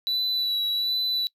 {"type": "tone with vibrato", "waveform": "triangle", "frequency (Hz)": 3951, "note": "B7", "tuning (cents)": 0, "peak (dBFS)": -22, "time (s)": [0.07, 1.27], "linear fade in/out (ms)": 0, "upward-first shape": "sine", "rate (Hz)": 1.3, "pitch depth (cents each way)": 22, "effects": ["noise-tail reverb RT60 0.1 s tail -23 dB re dry"]}